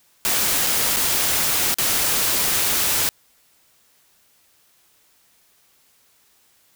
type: noise with dropouts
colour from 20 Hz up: white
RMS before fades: -20 dBFS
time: 0.25-3.09 s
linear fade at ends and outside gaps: 0 ms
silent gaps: 0.665-0.669 / 0.962-0.968 / 1.742-1.785 s
effects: white hiss -59 dBFS RMS until 6.75 s